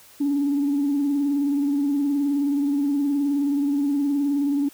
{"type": "tone with vibrato", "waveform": "sine", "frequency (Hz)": 283.9, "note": "C#4", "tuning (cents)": 41, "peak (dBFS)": -18, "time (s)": [0.2, 4.69], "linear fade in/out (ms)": 10, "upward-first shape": "sine", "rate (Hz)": 19, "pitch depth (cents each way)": 47, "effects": ["tanh soft clip ceiling -15 dBFS", "white hiss -50 dBFS RMS until 4.73 s"]}